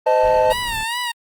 triangle chord, A diminished, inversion first, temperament equal with one note detuned, 513.4 / 622.3 / 880 Hz, C5 / Eb5 / A5, -33 / 0 / 0 cents, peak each -15 dBFS, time 0.06-0.53 s, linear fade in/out 10 ms
brown noise, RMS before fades -34 dBFS, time 0.23-0.84 s, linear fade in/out 10 ms
15% pulse tone with vibrato, 932.3 Hz, A#5, in tune, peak -15 dBFS, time 0.5-1.12 s, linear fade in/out 10 ms, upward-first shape sine, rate 2.5 Hz, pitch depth 97 cents each way
effects Opus 24 kbps

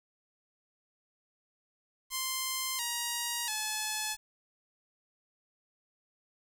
5% pulse tone with pitch steps, 1046 / 948.2 / 859.5 Hz, C6 / A#5 / A5, -1 / +29 / -41 cents, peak -20 dBFS, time 2.1-4.17 s, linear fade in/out 50 ms, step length 690 ms, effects 9-bit

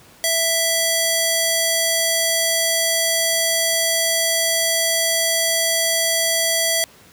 square tone with band-pass filter, 660 Hz, E5, 2 cents sharp, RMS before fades -19 dBFS, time 0.24-6.84 s, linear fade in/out 0 ms, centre 9000 Hz, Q 0.5, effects pink hiss -48 dBFS RMS until 7.12 s + high-pass 80 Hz 12 dB/octave

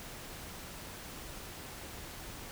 silence, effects pink hiss -46 dBFS RMS until 2.51 s

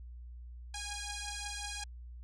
5% pulse beating tone pair, 818 / 823.5 Hz, G#5 / G#5, -26 / -15 cents, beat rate 5.5 Hz, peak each -30 dBFS, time 0.74-1.84 s, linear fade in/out 5 ms, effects added 60 Hz sine -45 dBFS peak until 2.23 s + resampled to 22050 Hz

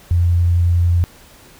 sine tone with vibrato, 86.7 Hz, F2, 12 cents flat, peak -11 dBFS, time 0.11-1.04 s, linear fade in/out 0 ms, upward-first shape sine, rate 11 Hz, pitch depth 8 cents each way, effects pink hiss -45 dBFS RMS until 1.59 s

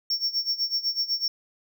triangle tone with tremolo, 5470 Hz, F8, 37 cents flat, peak -20 dBFS, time 0.1-1.28 s, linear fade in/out 2 ms, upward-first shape sine, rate 8 Hz, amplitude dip 85%, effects none

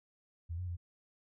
sine tone with pitch steps, 84.1 / 90.3 / 87.1 Hz, E2 / F#2 / F2, +35 / -42 / -4 cents, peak -36 dBFS, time 0.49-0.769 s, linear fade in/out 20 ms, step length 93 ms, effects none

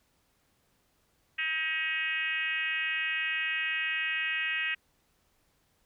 sine tone with frequency modulation, 2217 Hz, C#7, in tune, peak -28 dBFS, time 1.38-4.75 s, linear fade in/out 10 ms, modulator 313 Hz, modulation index 1.9, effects pink hiss -71 dBFS RMS until 5.85 s

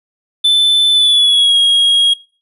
triangle tone with pitch glide, 3520 to 3284 Hz, A7 to G#7, 0 to -20 cents, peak -6 dBFS, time 0.44-2.14 s, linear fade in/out 10 ms, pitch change -120 cents, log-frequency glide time 0.92-1.57 s, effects noise-tail reverb RT60 0.4 s tail -23 dB re dry + resampled to 32000 Hz

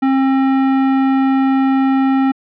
sine tone with hard clipping, 267.6 Hz, C4, 39 cents sharp, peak -13 dBFS, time 0.02-2.32 s, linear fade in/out 10 ms, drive 18 dB, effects low-pass 2000 Hz 12 dB/octave

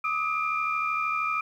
sine tone cluster, 1203 / 1276 / 2387 Hz, D6 / D#6 / D7, +41 / +43 / +28 cents, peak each -32 / -27 / -29 dBFS, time 0.04-1.41 s, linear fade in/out 5 ms, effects tanh soft clip ceiling -16 dBFS + 10-bit

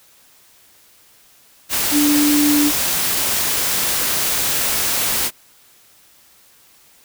sine tone in noise, 293.7 Hz, D4, in tune, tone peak -13 dBFS, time 1.91-2.72 s, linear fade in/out 50 ms, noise white, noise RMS -19 dBFS, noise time 1.69-5.31 s, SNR +3 dB, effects white hiss -51 dBFS RMS until 7.04 s

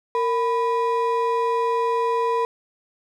triangle ring-modulated tone, 727 Hz, F#5, 31 cents flat, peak -14 dBFS, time 0.15-2.45 s, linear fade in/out 0 ms, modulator 265 Hz, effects none

